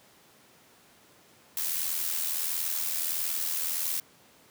blue noise with amplitude modulation, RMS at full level -28 dBFS, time 1.57-4 s, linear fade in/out 2 ms, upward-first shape sine, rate 81.5 Hz, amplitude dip 55%, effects pink hiss -58 dBFS RMS until 4.5 s + high-pass 150 Hz 12 dB/octave

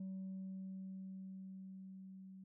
sine tone with level ramp, 190 Hz, F#3, 46 cents sharp, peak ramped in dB -40 to -52 dBFS, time 0-2.44 s, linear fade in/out 5 ms, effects tanh soft clip ceiling -41 dBFS

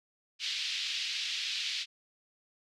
pink band-pass noise, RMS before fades -35 dBFS, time 0.39-1.86 s, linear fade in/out 50 ms, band 2700 to 4700 Hz, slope 24 dB/octave, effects none

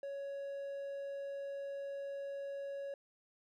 triangle tone, 557 Hz, C#5, 8 cents sharp, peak -38 dBFS, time 0.03-2.94 s, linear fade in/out 2 ms, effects none

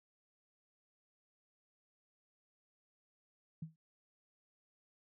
sine tone with exponential decay, 160 Hz, D#3, 49 cents sharp, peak -37 dBFS, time 3.62-3.76 s, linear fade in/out 5 ms, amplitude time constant 29 ms, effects high-pass 80 Hz 12 dB/octave

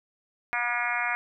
harmonic tone, 240.5 Hz, B3, 46 cents flat, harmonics 3 / 4 / 5 / 6 / 7 / 8 / 9 / 10, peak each -34 / -35 / -35 / -33 / -33 / -35 / -31 / -35 dBFS, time 0.53-1.15 s, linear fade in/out 0 ms, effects none

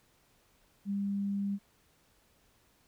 sine tone, 199.8 Hz, G3, 33 cents sharp, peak -30 dBFS, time 0.85-1.59 s, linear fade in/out 50 ms, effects pink hiss -68 dBFS RMS until 2.87 s

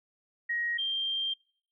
sine tone pair in turn, 1888 / 3175 Hz, A#6 / G7, +22 / +21 cents, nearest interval major sixth, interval 899 cents, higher second, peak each -28 dBFS, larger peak neither, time 0.49-0.78 / 0.78-1.34 s, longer second, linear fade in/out 10 ms, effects noise-tail reverb RT60 0.6 s tail -26 dB re dry

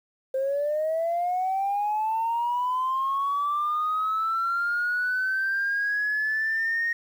sine linear sweep, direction up, 523.3 to 1864.7 Hz, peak -22 dBFS, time 0.34-6.93 s, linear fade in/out 5 ms, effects tanh soft clip ceiling -19 dBFS + 9-bit

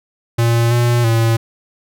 square tone with pitch steps, 116.9 / 119.9 / 114.2 Hz, A#2 / A#2 / A#2, +5 / +49 / -35 cents, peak -12 dBFS, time 0.38-1.37 s, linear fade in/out 10 ms, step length 330 ms, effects none

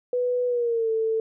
sine tone with pitch glide, 493.9 to 445.1 Hz, B4 to A4, 0 to +20 cents, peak -21 dBFS, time 0.13-1.2 s, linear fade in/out 2 ms, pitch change -180 cents, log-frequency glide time 0.47-0.9 s, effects none

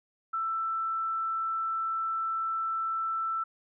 sine tone, 1329 Hz, E6, 14 cents sharp, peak -28 dBFS, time 0.33-3.44 s, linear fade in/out 10 ms, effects none

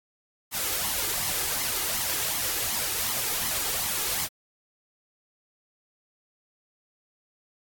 white noise with flanger, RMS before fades -28 dBFS, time 0.51-4.29 s, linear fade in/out 50 ms, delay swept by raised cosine 0.95 to 2.45 ms, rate 2.7 Hz, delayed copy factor +0.55, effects AAC 64 kbps

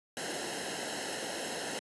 pink noise with comb filter, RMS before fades -37 dBFS, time 0.17-1.79 s, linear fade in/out 0 ms, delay 0.85 ms, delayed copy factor -0.75, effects high-pass 200 Hz 12 dB/octave + resampled to 24000 Hz

